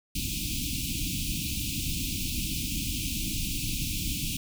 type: band-stop noise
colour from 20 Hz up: pink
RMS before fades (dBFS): -31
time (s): 0.15-4.37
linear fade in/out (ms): 5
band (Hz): 320 to 2400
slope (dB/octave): 96
effects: none